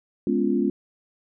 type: chord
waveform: sine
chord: C# dominant seventh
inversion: second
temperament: equal with one note detuned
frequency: 207.7 / 246.9 / 280.9 / 349.2 Hz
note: G#3 / B3 / C#4 / E#4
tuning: 0 / 0 / +23 / 0 cents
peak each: -25 dBFS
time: 0.27-0.7 s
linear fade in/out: 2 ms
effects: none